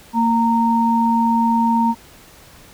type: tone pair together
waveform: sine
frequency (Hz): 229.8 / 924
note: A#3 / A#5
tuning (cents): -25 / -16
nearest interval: 2 octaves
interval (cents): 2409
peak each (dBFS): -16 / -16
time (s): 0.13-1.95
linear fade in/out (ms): 50
effects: pink hiss -45 dBFS RMS until 2.73 s